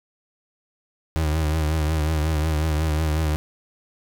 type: tone with vibrato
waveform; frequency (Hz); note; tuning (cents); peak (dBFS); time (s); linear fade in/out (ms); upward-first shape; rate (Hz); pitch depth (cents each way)
35% pulse; 77.78; D#2; 0; -18; 1.16-3.36; 0; triangle; 5.5; 70
effects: none